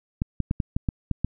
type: clicks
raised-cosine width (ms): 5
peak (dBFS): -11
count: 8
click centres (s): 0.219 / 0.403 / 0.511 / 0.602 / 0.765 / 0.888 / 1.113 / 1.246
effects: none